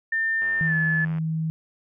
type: tone with pitch glide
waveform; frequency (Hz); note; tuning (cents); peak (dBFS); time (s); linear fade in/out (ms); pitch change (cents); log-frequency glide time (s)
sine; 1800 to 1724.7; A6 to A6; +39 to -35; -21; 0.12-1.05; 5; -74; 0.66-0.74
type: click train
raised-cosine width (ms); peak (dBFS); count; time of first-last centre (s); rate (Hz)
0.5; -27; 69; 0.42-1.184; 89
type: tone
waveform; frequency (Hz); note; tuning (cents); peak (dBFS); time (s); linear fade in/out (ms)
sine; 160; D#3; +49; -23; 0.61-1.5; 0
effects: none